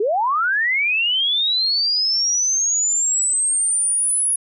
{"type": "linear sweep", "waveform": "sine", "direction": "up", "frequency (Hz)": [381.6, 10490], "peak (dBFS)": -16, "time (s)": [0, 4.36], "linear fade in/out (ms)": 5, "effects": []}